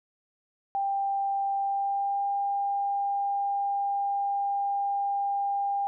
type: tone with pitch glide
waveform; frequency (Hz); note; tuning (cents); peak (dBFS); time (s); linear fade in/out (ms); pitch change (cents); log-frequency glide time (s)
sine; 791 to 800.7; G5 to G5; +15 to +37; -25; 0.75-5.87; 0; +22; 1.59-2.27
effects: none